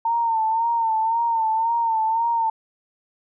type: tone with vibrato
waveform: sine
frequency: 907 Hz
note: A#5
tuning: 48 cents flat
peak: -18 dBFS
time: 0.05-2.5 s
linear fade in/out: 5 ms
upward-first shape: sine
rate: 1.9 Hz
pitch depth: 55 cents each way
effects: none